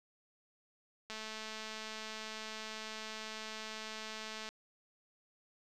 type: click train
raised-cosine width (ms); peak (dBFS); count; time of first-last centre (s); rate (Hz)
0.2; -27; 740; 1.1-4.49; 218
effects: none